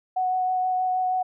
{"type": "tone with vibrato", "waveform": "sine", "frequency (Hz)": 740, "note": "F#5", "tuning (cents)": 0, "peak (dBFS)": -21, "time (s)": [0.16, 1.23], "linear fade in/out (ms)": 10, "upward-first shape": "sine", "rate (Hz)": 6.3, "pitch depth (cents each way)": 10, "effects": []}